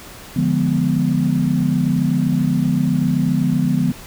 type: chord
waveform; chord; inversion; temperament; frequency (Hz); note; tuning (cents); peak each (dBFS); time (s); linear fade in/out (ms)
sine; D diminished seventh; none; equal; 146.83 / 174.61 / 207.7 / 246.9; D3 / F3 / Ab3 / Cb4; 0 / 0 / 0 / 0; -20 / -19 / -23 / -19; 0.36-3.92; 5
effects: pink hiss -38 dBFS RMS until 4.06 s